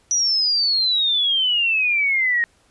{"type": "exponential sweep", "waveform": "sine", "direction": "down", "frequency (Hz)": [5900, 1857], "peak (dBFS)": -16, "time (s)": [0.11, 2.44], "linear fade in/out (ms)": 0, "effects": ["pink hiss -59 dBFS RMS until 2.7 s", "resampled to 24000 Hz"]}